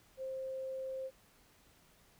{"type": "tone", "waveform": "sine", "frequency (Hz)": 527, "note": "C5", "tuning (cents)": 12, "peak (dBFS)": -38, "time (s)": [0.17, 1.11], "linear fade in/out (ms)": 50, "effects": ["pink hiss -66 dBFS RMS until 2.19 s"]}